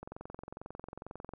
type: click train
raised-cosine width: 1 ms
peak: -29 dBFS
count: 30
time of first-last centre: 0.03-1.336 s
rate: 22.2 Hz
effects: none